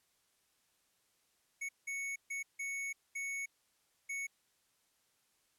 square tone bursts at uneven times, 2217 Hz, C#7, in tune, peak -38 dBFS, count 6, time 1.61-1.69 / 1.87-2.16 / 2.3-2.43 / 2.59-2.93 / 3.15-3.46 / 4.09-4.27 s, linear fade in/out 10 ms, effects white hiss -75 dBFS RMS until 5.58 s + low-pass 12000 Hz 12 dB/octave

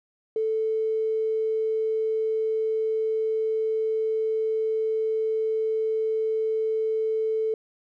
triangle tone with tanh clipping, 440 Hz, A4, in tune, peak -22 dBFS, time 0.36-7.54 s, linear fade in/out 2 ms, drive 3 dB, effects none

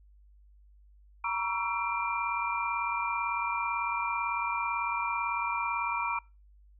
sine tone cluster, 939 / 977 / 1127 / 1337 / 2376 Hz, A#5 / B5 / C#6 / E6 / D7, +12 / -19 / +28 / +24 / +20 cents, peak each -33 / -40 / -35 / -36 / -34 dBFS, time 1.24-6.19 s, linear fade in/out 5 ms, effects noise-tail reverb RT60 0.3 s tail -25 dB re dry + added 50 Hz sine -55 dBFS peak until 6.79 s

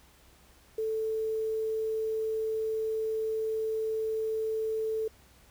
sine tone with quantisation, 440 Hz, A4, in tune, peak -28 dBFS, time 0.78-5.08 s, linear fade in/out 5 ms, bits 9, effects added 64 Hz sine -62 dBFS peak until 5.5 s + pink hiss -60 dBFS RMS until 5.5 s

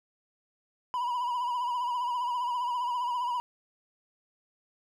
triangle tone with vibrato, 978 Hz, B5, 17 cents flat, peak -26 dBFS, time 0.94-3.4 s, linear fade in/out 0 ms, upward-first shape sine, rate 15 Hz, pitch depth 58 cents each way, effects none

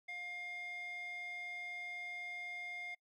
square tone with band-pass filter, 708 Hz, F5, 23 cents sharp, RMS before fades -45 dBFS, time 0.08-2.95 s, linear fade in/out 10 ms, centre 2200 Hz, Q 3.7, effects noise-tail reverb RT60 0.1 s tail -25 dB re dry

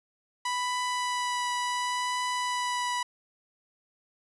sawtooth tone with vibrato, 987.8 Hz, B5, in tune, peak -24 dBFS, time 0.45-3.03 s, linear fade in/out 5 ms, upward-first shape triangle, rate 0.7 Hz, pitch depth 11 cents each way, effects resampled to 24000 Hz

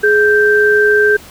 sine tone pair together, 419.7 / 1566.8 Hz, G#4 / G6, +18 / -1 cents, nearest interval octave + major seventh, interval 2281 cents, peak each -10 dBFS, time 0.03-1.17 s, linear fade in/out 10 ms, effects pink hiss -37 dBFS RMS until 1.3 s

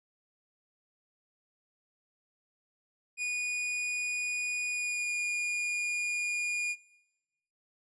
45% pulse tone with pitch glide, 2459 to 2434 Hz, D#7 to D#7, -21 to -39 cents, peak -30 dBFS, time 3.17-6.76 s, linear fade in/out 50 ms, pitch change -18 cents, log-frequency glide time 4.7-5.12 s, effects noise-tail reverb RT60 1.0 s tail -21 dB re dry + resampled to 22050 Hz

